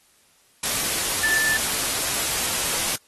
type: tone in noise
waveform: sine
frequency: 1760 Hz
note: A6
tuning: in tune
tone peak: -20 dBFS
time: 1.23-1.57 s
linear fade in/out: 5 ms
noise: white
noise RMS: -24 dBFS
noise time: 0.63-2.96 s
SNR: +1 dB
effects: white hiss -59 dBFS RMS until 3.07 s + AAC 32 kbps